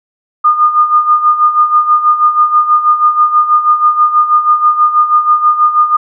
sine tone with tremolo, 1219 Hz, D#6, 36 cents flat, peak -3 dBFS, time 0.44-5.97 s, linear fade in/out 10 ms, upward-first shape sine, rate 6.2 Hz, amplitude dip 70%, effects none

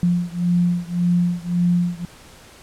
sine beating tone pair, 174.61 / 176.41 Hz, F3 / F3, 0 / +18 cents, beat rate 1.8 Hz, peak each -19 / -20 dBFS, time 0.03-2.05 s, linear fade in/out 0 ms, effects pink hiss -45 dBFS RMS until 2.62 s + low-pass 11000 Hz 12 dB/octave

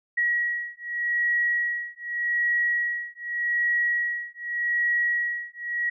sine beating tone pair, 1911 / 1911.84 Hz, A#6 / A#6, +43 / +43 cents, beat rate 0.84 Hz, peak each -26 dBFS, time 0.17-5.9 s, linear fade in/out 10 ms, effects none

